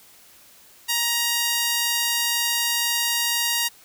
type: tone with high-pass filter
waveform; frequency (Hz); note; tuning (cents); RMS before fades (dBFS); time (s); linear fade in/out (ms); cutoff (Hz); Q
sawtooth; 942; A#5; +18; -23; 0.88-3.69; 20; 2500; 0.54
effects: white hiss -51 dBFS RMS until 3.84 s